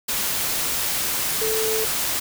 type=tone in noise; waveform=sine; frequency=440 Hz; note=A4; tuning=in tune; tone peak=-23 dBFS; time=1.41-1.85 s; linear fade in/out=10 ms; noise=white; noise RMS=-24 dBFS; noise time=0.08-2.2 s; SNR=-2 dB; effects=none